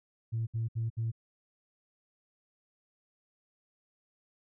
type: tone bursts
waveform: sine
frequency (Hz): 113.6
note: A#2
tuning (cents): -44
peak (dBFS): -28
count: 4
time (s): 0.32-1.118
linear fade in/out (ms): 20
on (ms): 150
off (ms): 66
effects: tanh soft clip ceiling -26 dBFS